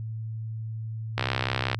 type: click train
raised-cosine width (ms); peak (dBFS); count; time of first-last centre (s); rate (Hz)
0.3; -9; 38; 1.18-1.746; 65.4
effects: added 111 Hz sine -31 dBFS peak until 1.79 s